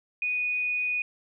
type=tone; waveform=sine; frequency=2476 Hz; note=D#7; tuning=9 cents flat; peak=-25 dBFS; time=0.22-1.02 s; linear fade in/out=2 ms; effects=none